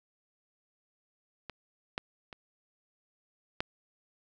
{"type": "clicks", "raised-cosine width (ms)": 0.3, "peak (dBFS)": [-24, -16, -28, -14], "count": 4, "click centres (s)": [1.497, 1.979, 2.328, 3.605], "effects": []}